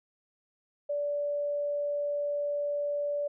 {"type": "tone", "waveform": "sine", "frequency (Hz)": 580, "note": "D5", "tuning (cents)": -22, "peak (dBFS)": -28, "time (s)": [0.89, 3.28], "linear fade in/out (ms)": 10, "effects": []}